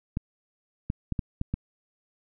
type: clicks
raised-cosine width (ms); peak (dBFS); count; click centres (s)
5; -15; 6; 0.171 / 0.901 / 1.123 / 1.192 / 1.414 / 1.54
effects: none